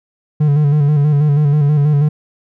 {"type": "tone with vibrato", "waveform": "triangle", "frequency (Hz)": 146.83, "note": "D3", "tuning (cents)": 0, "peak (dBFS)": -7, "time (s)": [0.4, 2.09], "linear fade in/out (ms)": 10, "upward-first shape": "square", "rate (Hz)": 6.2, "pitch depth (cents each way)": 47, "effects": []}